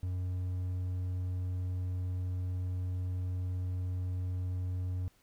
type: tone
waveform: triangle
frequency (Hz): 91.1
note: F#2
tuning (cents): -26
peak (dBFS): -30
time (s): 0.03-5.08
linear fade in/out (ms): 0
effects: pink hiss -68 dBFS RMS until 5.22 s